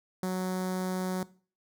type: tone with notch filter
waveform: sawtooth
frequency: 185 Hz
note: F#3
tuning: in tune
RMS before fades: -31 dBFS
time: 0.23-1.23 s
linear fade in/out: 2 ms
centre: 2700 Hz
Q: 0.92
effects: noise-tail reverb RT60 0.4 s tail -19 dB re dry